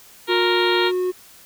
harmonic tone, 466.2 Hz, A#4, in tune, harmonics 1 / 2 / 3 / 4 / 5 / 6 / 7 / 8 / 9, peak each -26 / -24 / -26 / -27 / -29 / -30 / -27 / -28 / -30 dBFS, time 0.27-0.92 s, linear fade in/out 50 ms
triangle tone with pitch glide, 359.5 to 364.7 Hz, F#4 to F#4, -50 to -25 cents, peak -17 dBFS, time 0.28-1.12 s, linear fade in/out 20 ms, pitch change +25 cents, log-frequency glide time 0.81-0.92 s
effects white hiss -47 dBFS RMS until 1.45 s

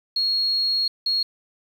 sine tone bursts at uneven times, 4299 Hz, C8, 46 cents sharp, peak -19 dBFS, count 2, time 0.16-0.88 / 1.06-1.23 s, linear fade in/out 5 ms, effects 8-bit

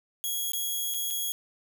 5% pulse tone with dropouts, 3318 Hz, G#7, 2 cents flat, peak -20 dBFS, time 0.24-1.32 s, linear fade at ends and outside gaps 0 ms, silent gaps 0.52-0.534 / 0.939-0.944 / 1.104-1.108 s, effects none

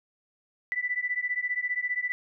sine beating tone pair, 1973 / 1988 Hz, B6 / B6, -2 / +11 cents, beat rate 15 Hz, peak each -30 / -30 dBFS, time 0.72-2.12 s, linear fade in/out 0 ms, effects none

